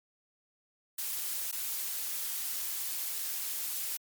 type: noise with dropouts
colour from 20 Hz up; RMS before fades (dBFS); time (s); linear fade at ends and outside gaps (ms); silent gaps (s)
blue; -35; 0.98-3.97; 5; 1.515-1.525
effects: MP3 96 kbps